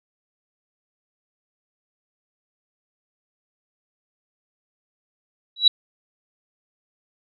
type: tone with exponential growth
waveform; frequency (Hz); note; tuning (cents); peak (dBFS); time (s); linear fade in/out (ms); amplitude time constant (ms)
sine; 3907; B7; -19; -6; 5.56-5.68; 5; 25
effects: none